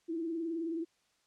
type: tone with vibrato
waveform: sine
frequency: 329.6 Hz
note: E4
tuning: in tune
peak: -33 dBFS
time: 0.08-0.85 s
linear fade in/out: 20 ms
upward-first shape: triangle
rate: 19 Hz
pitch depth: 77 cents each way
effects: white hiss -73 dBFS RMS until 1.26 s + low-pass 7000 Hz 12 dB/octave